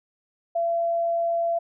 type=tone; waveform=sine; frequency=677 Hz; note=E5; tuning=46 cents sharp; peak=-21 dBFS; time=0.55-1.59 s; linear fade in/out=10 ms; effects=none